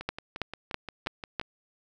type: two click trains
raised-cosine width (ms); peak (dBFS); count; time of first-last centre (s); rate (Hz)
0.3; -13 / -21; 5 / 9; 0.09-1.397 / 0.01-1.414; 3.06 / 5.7
effects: none